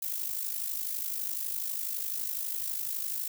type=noise with amplitude modulation; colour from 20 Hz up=violet; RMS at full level=-31 dBFS; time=0.02-3.28 s; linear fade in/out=5 ms; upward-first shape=sine; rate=52 Hz; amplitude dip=65%; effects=none